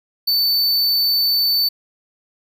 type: tone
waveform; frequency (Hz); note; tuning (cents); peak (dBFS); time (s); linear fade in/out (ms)
square; 4522; C#8; +34; -15; 0.27-1.69; 10
effects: none